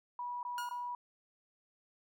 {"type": "tone bursts", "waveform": "sine", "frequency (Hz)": 974, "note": "B5", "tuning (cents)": -24, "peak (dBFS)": -37, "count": 3, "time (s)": [0.19, 0.95], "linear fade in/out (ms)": 2, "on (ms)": 240, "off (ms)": 20}
{"type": "tone with exponential decay", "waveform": "sawtooth", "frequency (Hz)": 1432, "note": "F6", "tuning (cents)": 43, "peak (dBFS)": -34, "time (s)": [0.58, 0.89], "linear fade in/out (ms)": 1, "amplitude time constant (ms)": 67}
{"effects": []}